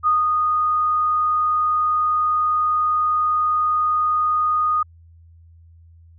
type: tone with ADSR envelope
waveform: sine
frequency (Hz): 1235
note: D#6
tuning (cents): -13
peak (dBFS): -13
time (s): 0.03-4.83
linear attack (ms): 39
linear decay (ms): 170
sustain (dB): -3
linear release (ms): 7
effects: added 83 Hz sine -45 dBFS peak until 6.18 s